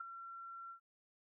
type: tone with ADSR envelope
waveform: sine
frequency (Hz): 1360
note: F6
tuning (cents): -46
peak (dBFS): -37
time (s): 0-0.8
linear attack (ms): 9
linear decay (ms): 5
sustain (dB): -10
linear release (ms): 94
effects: none